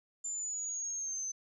sine exponential sweep, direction down, 7190 to 6140 Hz, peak -35 dBFS, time 0.24-1.32 s, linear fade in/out 10 ms, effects none

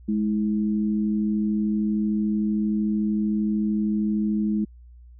sine tone pair together, 210.7 / 323.9 Hz, G#3 / E4, +25 / -30 cents, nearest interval perfect fifth, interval 745 cents, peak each -21 / -29 dBFS, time 0.08-4.65 s, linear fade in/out 10 ms, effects added 60 Hz sine -44 dBFS peak until 5.19 s

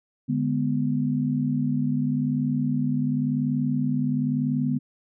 sine chord, G# diminished, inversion second, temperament equal with one note detuned, 146.83 / 207.7 / 247.8 Hz, D3 / G#3 / B3, 0 / 0 / +6 cents, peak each -26 / -29 / -24 dBFS, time 0.28-4.79 s, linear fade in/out 20 ms, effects none

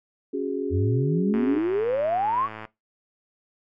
sine chord, C# suspended fourth, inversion none, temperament equal, 277.2 / 370 / 415.3 Hz, C#4 / F#4 / G#4, 0 / 0 / 0 cents, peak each -29 / -29 / -29 dBFS, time 0.33-1.59 s, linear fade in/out 10 ms
sine exponential sweep, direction up, 84.9 to 1174.7 Hz, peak -21 dBFS, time 0.7-2.49 s, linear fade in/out 50 ms
click train, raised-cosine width 0.5 ms, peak -22 dBFS, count 144, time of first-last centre 1.34-2.652 s, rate 109 Hz
effects noise-tail reverb RT60 0.2 s tail -19 dB re dry

